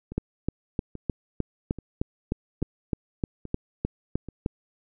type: two click trains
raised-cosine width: 3 ms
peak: -12 / -24 dBFS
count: 15 / 6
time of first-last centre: 0.18-4.461 / 0.12-4.287 s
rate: 3.27 / 1.2 Hz
effects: none